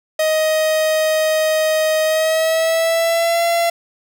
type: tone with pitch glide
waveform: 45% pulse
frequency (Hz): 627 to 679.8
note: D#5 to F5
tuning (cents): +13 to -47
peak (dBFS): -14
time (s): 0.19-3.7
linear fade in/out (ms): 5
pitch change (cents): +140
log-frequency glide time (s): 2.04-3.43
effects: none